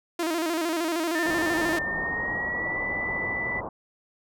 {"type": "tone with vibrato", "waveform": "sawtooth", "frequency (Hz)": 329.7, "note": "E4", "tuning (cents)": 0, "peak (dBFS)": -21, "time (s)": [0.19, 1.79], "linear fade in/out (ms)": 5, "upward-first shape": "square", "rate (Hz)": 13, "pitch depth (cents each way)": 76}
{"type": "tone with pitch glide", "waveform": "sine", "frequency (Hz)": [1788, 1983.9], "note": ["A6", "B6"], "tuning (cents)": [27, 7], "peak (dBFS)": -27, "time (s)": [1.14, 3.61], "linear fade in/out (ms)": 20, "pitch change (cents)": 180, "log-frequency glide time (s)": [1.74, 2.81]}
{"type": "low-pass noise", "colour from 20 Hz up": "white", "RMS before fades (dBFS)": -35, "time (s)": [1.25, 3.69], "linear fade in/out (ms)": 2, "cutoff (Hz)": 1100, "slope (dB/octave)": 48}
{"effects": []}